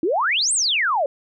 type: exponential two-way sweep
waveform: sine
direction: up then down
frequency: 301 to 9030 to 530 Hz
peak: -17 dBFS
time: 0.03-1.06 s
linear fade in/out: 2 ms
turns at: 0.53 s
effects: none